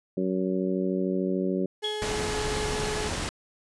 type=harmonic tone; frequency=93.5 Hz; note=F#2; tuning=19 cents sharp; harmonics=2 / 3 / 4 / 5 / 6; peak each=-28 / -31 / -29 / -36 / -35 dBFS; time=0.17-1.66 s; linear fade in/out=5 ms
type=tone; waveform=35% pulse; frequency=424.5 Hz; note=G#4; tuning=38 cents sharp; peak=-29 dBFS; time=1.82-3.09 s; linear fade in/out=20 ms
type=tone with exponential decay; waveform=sine; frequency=3334 Hz; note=G#7; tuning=6 cents sharp; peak=-26 dBFS; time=1.84-2.24 s; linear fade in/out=5 ms; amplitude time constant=85 ms
type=low-pass noise; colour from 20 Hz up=pink; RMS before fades=-31 dBFS; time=2.02-3.29 s; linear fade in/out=0 ms; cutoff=9400 Hz; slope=24 dB/octave
effects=resampled to 24000 Hz